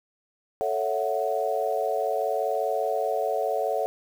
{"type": "chord", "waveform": "sine", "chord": "F# minor seventh", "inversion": "first", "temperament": "equal", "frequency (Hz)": [440, 554.4, 659.3, 740], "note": ["A4", "C#5", "E5", "F#5"], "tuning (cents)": [0, 0, 0, 0], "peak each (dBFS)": -29, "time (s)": [0.61, 3.86], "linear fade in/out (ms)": 0, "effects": ["8-bit"]}